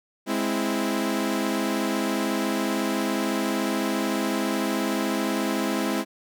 sawtooth chord, Ab augmented, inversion none, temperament equal, 207.7 / 261.6 / 329.6 Hz, Ab3 / C4 / E4, 0 / 0 / 0 cents, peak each -24 dBFS, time 0.26-6.05 s, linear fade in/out 50 ms, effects none

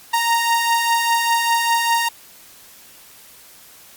sawtooth beating tone pair, 925 / 930 Hz, A#5 / A#5, -14 / -4 cents, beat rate 5 Hz, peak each -19 / -13 dBFS, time 0.13-2.09 s, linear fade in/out 10 ms, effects white hiss -45 dBFS RMS until 3.96 s + Opus 48 kbps

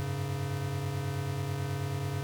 square chord, F# suspended second, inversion none, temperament equal with one note detuned, 92.5 / 101.75 / 138.59 Hz, F#2 / G#2 / C#3, 0 / -35 / 0 cents, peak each -40 / -37 / -34 dBFS, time 0-2.23 s, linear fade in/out 0 ms, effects none

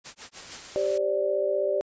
white noise with tremolo, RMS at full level -39 dBFS, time 0.04-0.67 s, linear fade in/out 20 ms, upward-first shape sine, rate 6.5 Hz, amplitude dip 100%
white noise, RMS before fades -42 dBFS, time 0.42-0.98 s, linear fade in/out 5 ms
sine chord, G suspended fourth, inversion none, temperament equal with one note detuned, 392 / 531.5 / 587.3 Hz, G4 / C5 / D5, 0 / +27 / 0 cents, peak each -28 / -30 / -25 dBFS, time 0.76-1.81 s, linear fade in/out 0 ms
effects resampled to 16000 Hz

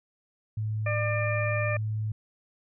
sine tone, 107.9 Hz, A2, 33 cents flat, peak -27 dBFS, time 0.57-2.12 s, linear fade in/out 5 ms
harmonic tone, 598 Hz, D5, 31 cents sharp, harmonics 1 / 2 / 3 / 4, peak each -30 / -36 / -34 / -33 dBFS, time 0.86-1.77 s, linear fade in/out 5 ms
effects none

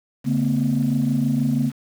sine tone cluster, 142.3 / 226.4 / 252.7 Hz, C#3 / A3 / B3, +46 / +50 / +40 cents, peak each -21 dBFS, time 0.24-1.72 s, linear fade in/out 50 ms, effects tanh soft clip ceiling -11 dBFS + 7-bit

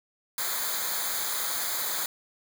white noise with comb filter, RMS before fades -30 dBFS, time 0.38-2.06 s, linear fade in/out 2 ms, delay 0.36 ms, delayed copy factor -0.85, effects none

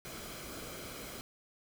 pink noise with comb filter, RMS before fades -45 dBFS, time 0.05-1.21 s, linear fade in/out 0 ms, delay 1.1 ms, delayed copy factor -0.5, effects none

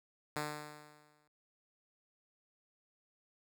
5% pulse tone with exponential decay, 150 Hz, D3, 37 cents sharp, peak -23 dBFS, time 0.36-1.28 s, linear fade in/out 2 ms, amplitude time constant 200 ms, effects none

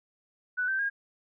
sine tone with pitch steps, 1487 / 1554.6 / 1625.3 Hz, F#6 / G6 / G#6, +8 / -15 / -38 cents, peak -26 dBFS, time 0.57-0.9 s, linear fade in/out 20 ms, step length 110 ms, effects none

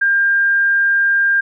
sine tone, 1600 Hz, G6, 35 cents sharp, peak -11 dBFS, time 0.01-1.41 s, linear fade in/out 10 ms, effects none

